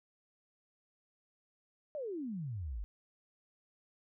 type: exponential sweep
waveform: sine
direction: down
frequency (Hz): 625 to 46.35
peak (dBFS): -37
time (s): 1.95-2.84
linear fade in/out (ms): 0
effects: none